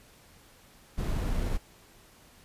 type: noise with sample-and-hold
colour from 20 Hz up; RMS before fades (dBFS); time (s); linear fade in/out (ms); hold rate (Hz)
brown; -29; 0.97-1.58; 20; 11025
effects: pink hiss -57 dBFS RMS until 2.44 s + resampled to 32000 Hz